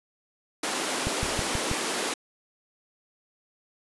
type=high-pass noise; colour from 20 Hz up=pink; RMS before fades=-29 dBFS; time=0.63-2.14 s; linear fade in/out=5 ms; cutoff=250 Hz; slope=24 dB/octave
type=click train; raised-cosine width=5 ms; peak=-17 dBFS; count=5; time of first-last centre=1.07-1.714 s; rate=6.21 Hz
type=noise with exponential decay; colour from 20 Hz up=pink; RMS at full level=-35 dBFS; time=1.23-1.88 s; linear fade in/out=2 ms; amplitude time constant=140 ms
effects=resampled to 24000 Hz